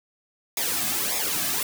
white noise with flanger, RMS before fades -26 dBFS, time 0.57-1.63 s, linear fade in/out 2 ms, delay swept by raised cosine 0.67 to 2.17 ms, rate 1.7 Hz, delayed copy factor -0.8, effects none

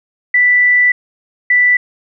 sine tone bursts at uneven times, 1975.5 Hz, B6, in tune, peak -7 dBFS, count 2, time 0.34-0.92 / 1.5-1.77 s, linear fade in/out 5 ms, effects none

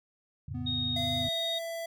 sine chord, F augmented, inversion none, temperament equal with one note detuned, 86.8 / 110 / 138.59 Hz, F2 / A2 / C#3, -10 / 0 / 0 cents, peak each -39 dBFS, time 0.48-1.29 s, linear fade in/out 5 ms
triangle tone with vibrato, 246.9 Hz, B3, in tune, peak -34 dBFS, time 0.54-1.28 s, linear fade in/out 10 ms, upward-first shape sine, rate 2.1 Hz, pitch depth 13 cents each way
sine tone, 3729 Hz, A#7, in tune, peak -30 dBFS, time 0.66-1.59 s, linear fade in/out 10 ms
square tone with pitch glide, 683 to 665.9 Hz, F5 to E5, -39 to +17 cents, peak -35 dBFS, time 0.96-1.86 s, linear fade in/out 5 ms, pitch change -44 cents, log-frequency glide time 1.2-1.25 s
effects none

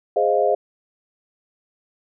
sine chord, F minor seventh, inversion first, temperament equal, 415.3 / 523.3 / 622.3 / 698.5 Hz, Ab4 / C5 / Eb5 / F5, 0 / 0 / 0 / 0 cents, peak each -21 dBFS, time 0.16-0.55 s, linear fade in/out 5 ms, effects none

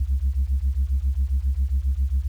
sine beating tone pair, 63.4 / 70.8 Hz, B1 / C#2, +46 / +37 cents, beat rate 7.4 Hz, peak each -21 dBFS, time 0-2.28 s, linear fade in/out 10 ms, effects tanh soft clip ceiling -15 dBFS + 9-bit

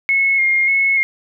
sine tone with vibrato, 2158 Hz, C#7, 47 cents flat, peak -12 dBFS, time 0.09-1.03 s, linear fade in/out 0 ms, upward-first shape square, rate 1.7 Hz, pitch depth 24 cents each way, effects none

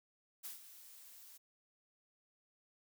blue noise with ADSR envelope, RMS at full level -45 dBFS, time 0.43-1.38 s, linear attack 25 ms, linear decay 130 ms, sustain -12 dB, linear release 14 ms, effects none

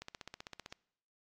click train, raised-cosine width 0.2 ms, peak -27 dBFS, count 12, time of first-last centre 0.02-0.725 s, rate 15.6 Hz, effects noise-tail reverb RT60 0.8 s tail -25 dB re dry + AAC 48 kbps

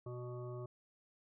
harmonic tone with a mistuned harmonic, 123.47 Hz, B2, in tune, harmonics 1 / 3 / 5 / 7 / 9 / 10, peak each -44 / -47 / -52 / -64 / -56 / -64 dBFS, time 0.06-0.66 s, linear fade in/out 5 ms, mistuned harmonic 5, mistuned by -18 cents, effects none

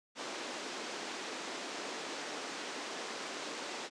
pink band-pass noise, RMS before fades -42 dBFS, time 0.15-3.9 s, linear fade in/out 50 ms, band 270 to 7000 Hz, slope 24 dB/octave, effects resampled to 22050 Hz

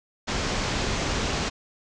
pink low-pass noise, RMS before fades -27 dBFS, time 0.27-1.5 s, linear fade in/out 20 ms, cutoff 7100 Hz, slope 48 dB/octave, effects none

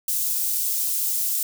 white high-pass noise, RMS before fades -24 dBFS, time 0.08-1.43 s, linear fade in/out 2 ms, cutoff 7600 Hz, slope 12 dB/octave, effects none

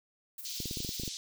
violet noise with tremolo, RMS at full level -41 dBFS, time 0.38-1.09 s, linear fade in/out 2 ms, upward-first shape triangle, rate 18 Hz, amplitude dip 60%
white band-pass noise, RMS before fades -41 dBFS, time 0.45-1.17 s, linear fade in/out 0 ms, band 3600 to 6100 Hz, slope 24 dB/octave
clicks, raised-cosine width 3 ms, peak -26 dBFS, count 10, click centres 0.603 / 0.657 / 0.711 / 0.772 / 0.804 / 0.848 / 0.891 / 0.998 / 1.035 / 1.078 s
effects none

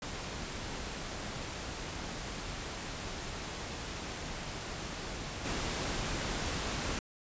pink noise with level steps, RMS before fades -40 / -35 dBFS, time 0.02-6.99 s, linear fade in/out 2 ms, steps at 5.44 s, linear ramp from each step 20 ms, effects resampled to 16000 Hz

